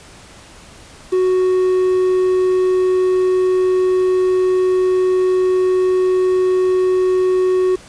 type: tone with quantisation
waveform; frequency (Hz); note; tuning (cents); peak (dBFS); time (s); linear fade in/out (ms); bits
triangle; 370; F#4; 0; -10; 1.12-7.76; 10; 6
effects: pink hiss -41 dBFS RMS until 7.88 s + resampled to 22050 Hz